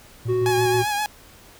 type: tone with tremolo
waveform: triangle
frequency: 115 Hz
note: A#2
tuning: 23 cents flat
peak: -22 dBFS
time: 0.25-0.85 s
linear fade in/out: 10 ms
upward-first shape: square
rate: 6.1 Hz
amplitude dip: 45%
type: tone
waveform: triangle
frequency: 370 Hz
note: F#4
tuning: in tune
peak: -17 dBFS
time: 0.28-0.83 s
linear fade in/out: 20 ms
type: tone with vibrato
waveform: sawtooth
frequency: 831 Hz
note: G#5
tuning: 1 cent sharp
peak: -18 dBFS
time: 0.46-1.06 s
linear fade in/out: 0 ms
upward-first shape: triangle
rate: 7.6 Hz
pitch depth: 48 cents each way
effects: pink hiss -48 dBFS RMS until 1.59 s